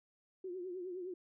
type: tone with vibrato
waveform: sine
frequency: 363.4 Hz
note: F#4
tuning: 31 cents flat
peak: -40 dBFS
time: 0.44-1.14 s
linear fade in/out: 5 ms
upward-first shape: triangle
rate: 9.7 Hz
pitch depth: 95 cents each way
effects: none